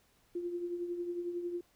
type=tone with tremolo; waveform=sine; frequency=349.2 Hz; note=F4; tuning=in tune; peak=-32 dBFS; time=0.35-1.61 s; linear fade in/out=5 ms; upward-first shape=triangle; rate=11 Hz; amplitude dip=60%; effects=pink hiss -69 dBFS RMS until 1.75 s